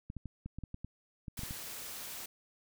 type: clicks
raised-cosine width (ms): 5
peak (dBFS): -29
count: 12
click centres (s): 0.101 / 0.167 / 0.257 / 0.46 / 0.586 / 0.637 / 0.744 / 0.846 / 1.282 / 1.392 / 1.434 / 1.509
type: noise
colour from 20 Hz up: white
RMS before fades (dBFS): -44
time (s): 1.37-2.26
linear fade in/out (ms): 5
effects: none